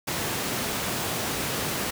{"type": "high-pass noise", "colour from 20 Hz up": "pink", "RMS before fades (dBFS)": -29, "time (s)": [0.07, 1.91], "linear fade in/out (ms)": 10, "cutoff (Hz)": 120, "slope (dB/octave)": 12, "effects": []}